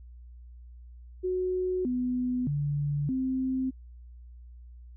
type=tone with pitch steps; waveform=sine; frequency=367.9 / 249.9 / 144.9 / 260.7 Hz; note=F#4 / B3 / D3 / C4; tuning=-10 / +21 / -23 / -6 cents; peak=-26 dBFS; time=1.23-3.71 s; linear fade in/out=20 ms; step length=620 ms; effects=added 60 Hz sine -45 dBFS peak until 4.96 s